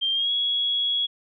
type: tone with pitch glide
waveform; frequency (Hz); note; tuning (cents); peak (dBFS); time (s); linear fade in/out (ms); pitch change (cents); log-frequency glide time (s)
sine; 3175 to 3339; G7 to G#7; +21 to +9; -21; 0.01-1.07; 20; +88; 0.13-0.31
effects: none